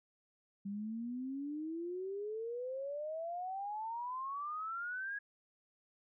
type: exponential sweep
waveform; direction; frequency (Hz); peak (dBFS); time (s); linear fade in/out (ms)
sine; up; 196 to 1672; -38; 0.65-5.19; 10
effects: none